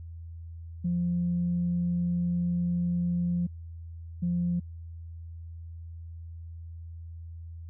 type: tone bursts at uneven times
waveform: sine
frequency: 174.61 Hz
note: F3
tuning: in tune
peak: -24 dBFS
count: 2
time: 0.84-3.47 / 4.22-4.6 s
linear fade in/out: 10 ms
effects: tanh soft clip ceiling -20 dBFS + added 83 Hz sine -39 dBFS peak until 7.69 s